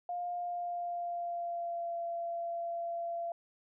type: tone with pitch glide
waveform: sine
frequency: 706 to 682.3 Hz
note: F5 to F5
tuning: +19 to -41 cents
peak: -34 dBFS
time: 0.09-3.32 s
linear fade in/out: 2 ms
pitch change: -60 cents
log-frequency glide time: 0.33-1.98 s
effects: none